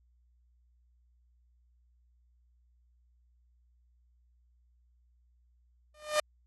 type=tone with exponential growth; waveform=sawtooth; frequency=605 Hz; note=D#5; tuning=49 cents flat; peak=-19 dBFS; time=5.94-6.2 s; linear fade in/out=5 ms; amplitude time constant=56 ms; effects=added 60 Hz sine -64 dBFS peak until 6.46 s + AAC 32 kbps